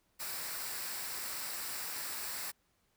white noise with comb filter, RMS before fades -40 dBFS, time 0.19-2.52 s, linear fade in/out 20 ms, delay 0.31 ms, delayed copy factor -0.5, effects pink hiss -75 dBFS RMS until 2.96 s

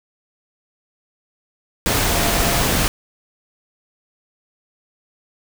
sine tone in noise, 690 Hz, F5, 21 cents flat, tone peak -27 dBFS, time 2.1-2.61 s, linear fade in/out 0 ms, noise pink, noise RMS -18 dBFS, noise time 1.86-2.88 s, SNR -12 dB, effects none

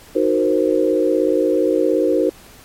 sine chord, C half-diminished seventh, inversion first, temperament equal, 311.1 / 370 / 466.2 / 523.3 Hz, Eb4 / Gb4 / Bb4 / C5, 0 / 0 / 0 / 0 cents, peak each -19 dBFS, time 0.15-2.3 s, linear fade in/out 10 ms, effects pink hiss -44 dBFS RMS until 2.64 s + MP3 64 kbps

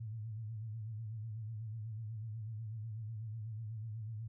sine tone with vibrato, 110 Hz, A2, in tune, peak -40 dBFS, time 0-4.28 s, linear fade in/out 10 ms, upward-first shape sine, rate 8.1 Hz, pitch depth 86 cents each way, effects none

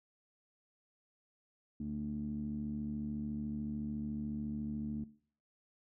15% pulse tone with low-pass filter, 73.9 Hz, D2, 11 cents sharp, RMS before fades -40 dBFS, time 1.8-5.04 s, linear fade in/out 5 ms, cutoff 250 Hz, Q 7.1, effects noise-tail reverb RT60 0.5 s tail -18 dB re dry

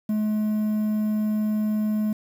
triangle tone with quantisation, 213.4 Hz, G#3, 47 cents sharp, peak -19 dBFS, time 0.09-2.13 s, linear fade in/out 5 ms, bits 8, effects none

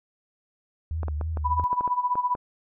sine tone with vibrato, 77.6 Hz, D#2, 4 cents flat, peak -26 dBFS, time 0.91-1.64 s, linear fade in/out 0 ms, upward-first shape triangle, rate 3.2 Hz, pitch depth 91 cents each way
clicks, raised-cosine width 1 ms, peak -20 dBFS, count 10, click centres 1.032 / 1.083 / 1.212 / 1.372 / 1.597 / 1.73 / 1.809 / 1.877 / 2.155 / 2.351 s
sine tone with tremolo, 987.8 Hz, B5, in tune, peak -19 dBFS, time 1.44-2.36 s, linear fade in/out 20 ms, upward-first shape sine, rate 15 Hz, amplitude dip 80%
effects none

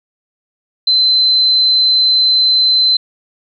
sine tone, 4065 Hz, B7, 49 cents sharp, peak -8 dBFS, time 0.87-2.97 s, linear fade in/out 5 ms, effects none

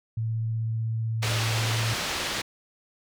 sine tone with vibrato, 112.4 Hz, A2, 37 cents sharp, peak -25 dBFS, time 0.17-1.94 s, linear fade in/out 5 ms, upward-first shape sine, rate 16 Hz, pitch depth 11 cents each way
white low-pass noise, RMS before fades -30 dBFS, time 1.22-2.42 s, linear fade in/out 10 ms, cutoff 4300 Hz, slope 12 dB/octave
effects none

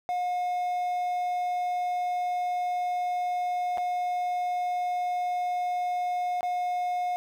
triangle tone with dropouts, 718 Hz, F5, 48 cents sharp, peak -24 dBFS, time 0.09-7.16 s, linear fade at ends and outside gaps 0 ms, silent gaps 3.774-3.781 / 6.408-6.43 s, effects 9-bit

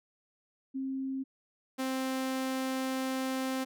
sine / sawtooth tone pair in turn, 266.6 / 262.3 Hz, C4 / C4, +33 / +4 cents, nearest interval unison, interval 29 cents, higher first, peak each -32 / -27 dBFS, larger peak second, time 0.74-1.24 / 1.78-3.65 s, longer second, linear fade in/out 20 ms, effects none

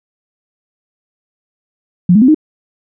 sine tone with pitch steps, 177.6 / 213.7 / 257 / 309.2 Hz, F3 / G#3 / C4 / D#4, +29 / +50 / -31 / -11 cents, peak -4 dBFS, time 2.09-2.346 s, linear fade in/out 5 ms, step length 64 ms, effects none

